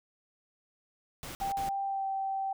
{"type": "noise bursts", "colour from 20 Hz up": "pink", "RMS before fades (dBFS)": -42, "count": 3, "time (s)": [1.23, 1.69], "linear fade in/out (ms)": 0, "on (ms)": 120, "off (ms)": 50}
{"type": "tone with pitch glide", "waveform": "sine", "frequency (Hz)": [787, 776.6], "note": ["G5", "G5"], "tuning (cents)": [7, -16], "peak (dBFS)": -30, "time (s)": [1.41, 2.53], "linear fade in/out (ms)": 5, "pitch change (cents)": -23, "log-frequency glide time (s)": [1.85, 2.06]}
{"effects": []}